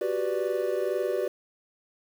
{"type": "chord", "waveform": "triangle", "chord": "G major seventh", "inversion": "third", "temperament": "equal", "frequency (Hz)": [370, 392, 493.9, 587.3], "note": ["F#4", "G4", "B4", "D5"], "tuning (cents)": [0, 0, 0, 0], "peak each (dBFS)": -29, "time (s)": [0.01, 1.28], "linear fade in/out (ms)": 5, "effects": ["8-bit"]}